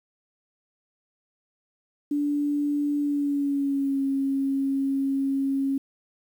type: tone with pitch glide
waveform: sine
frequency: 290.6 to 272.7 Hz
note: D4 to C#4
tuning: -18 to -28 cents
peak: -22 dBFS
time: 2.11-5.78 s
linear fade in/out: 5 ms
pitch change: -110 cents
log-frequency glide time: 2.99-4.03 s
effects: 9-bit